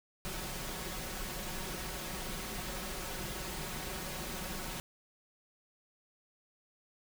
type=noise with comb filter; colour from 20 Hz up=pink; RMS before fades=-40 dBFS; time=0.25-4.8 s; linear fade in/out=0 ms; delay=5.4 ms; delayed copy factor=+0.6; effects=none